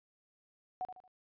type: tone with echo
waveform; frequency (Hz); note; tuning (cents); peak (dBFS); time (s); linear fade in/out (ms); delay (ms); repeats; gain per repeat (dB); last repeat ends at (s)
sine; 740; F#5; 0; -34; 0.81-0.85; 0; 76; 3; -9; 1.078
effects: resampled to 11025 Hz